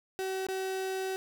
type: tone with dropouts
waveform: 35% pulse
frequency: 379.9 Hz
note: F#4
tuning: 46 cents sharp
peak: -30 dBFS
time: 0.19-1.16 s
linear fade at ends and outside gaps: 0 ms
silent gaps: 0.467-0.486 s
effects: none